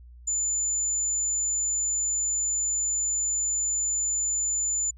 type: tone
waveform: sine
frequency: 7040 Hz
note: A8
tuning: in tune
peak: -23 dBFS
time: 0.27-4.91 s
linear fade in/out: 10 ms
effects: tanh soft clip ceiling -19 dBFS + added 60 Hz sine -45 dBFS peak until 4.97 s